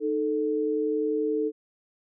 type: tone pair together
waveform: sine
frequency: 308.4 / 439.6 Hz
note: D#4 / A4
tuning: -15 / -2 cents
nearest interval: tritone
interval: 613 cents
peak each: -28 / -25 dBFS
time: 0-1.52 s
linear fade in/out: 50 ms
effects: none